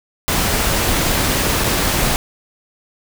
pink noise with dropouts, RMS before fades -17 dBFS, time 0.28-2.16 s, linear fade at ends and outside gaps 0 ms, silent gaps 1.638-1.642 s, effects none

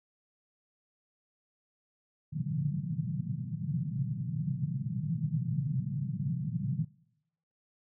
white band-pass noise, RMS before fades -33 dBFS, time 2.32-6.85 s, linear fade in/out 10 ms, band 120 to 170 Hz, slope 48 dB/octave, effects noise-tail reverb RT60 0.8 s tail -22 dB re dry

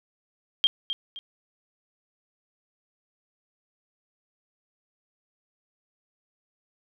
sine tone with echo, 3200 Hz, G7, 35 cents sharp, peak -16 dBFS, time 0.64-0.67 s, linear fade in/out 0 ms, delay 260 ms, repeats 2, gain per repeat -10 dB, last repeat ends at 1.19 s, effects none

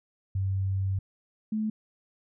sine tone pair in turn, 96.3 / 216.2 Hz, G2 / A3, -30 / -30 cents, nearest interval octave + major second, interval 1400 cents, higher second, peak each -25 / -26 dBFS, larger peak first, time 0.35-0.99 / 1.52-1.7 s, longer first, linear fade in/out 5 ms, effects none

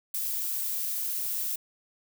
violet noise, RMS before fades -31 dBFS, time 0.14-1.56 s, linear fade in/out 5 ms, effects none

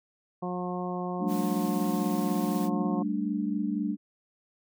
harmonic tone, 179.7 Hz, F3, 50 cents sharp, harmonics 1 / 2 / 3 / 4 / 5 / 6, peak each -33 / -36 / -40 / -37 / -42 / -40 dBFS, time 0.42-3.03 s, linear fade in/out 10 ms
sine chord, G suspended second, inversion none, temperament equal, 196 / 220 / 293.7 Hz, G3 / A3 / D4, 0 / 0 / 0 cents, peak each -31 dBFS, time 1.19-3.97 s, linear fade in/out 50 ms
white noise, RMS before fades -44 dBFS, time 1.27-2.7 s, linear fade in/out 50 ms
effects none

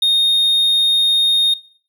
triangle tone, 3697 Hz, A#7, 15 cents flat, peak -10 dBFS, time 0.02-1.54 s, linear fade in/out 5 ms, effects noise-tail reverb RT60 0.5 s tail -20 dB re dry

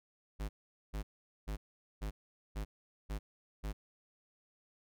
square tone bursts, 51.91 Hz, G#1, in tune, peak -37 dBFS, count 7, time 0.39-3.73 s, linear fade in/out 20 ms, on 100 ms, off 440 ms, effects none

